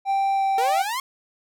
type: tone with pitch glide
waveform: triangle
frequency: 784 to 779 Hz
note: G5 to G5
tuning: 0 to -11 cents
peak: -17 dBFS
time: 0.05-0.86 s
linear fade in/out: 50 ms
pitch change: -11 cents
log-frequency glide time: 0.35-0.43 s
type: exponential sweep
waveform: sawtooth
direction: up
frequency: 446.6 to 1100 Hz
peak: -21 dBFS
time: 0.58-1 s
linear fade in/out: 2 ms
effects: none